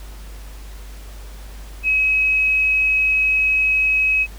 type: tone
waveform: sine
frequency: 2552 Hz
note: D#7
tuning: 43 cents sharp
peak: -14 dBFS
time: 1.83-4.27 s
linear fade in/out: 50 ms
effects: added 50 Hz sine -33 dBFS peak until 4.38 s + pink hiss -44 dBFS RMS until 4.38 s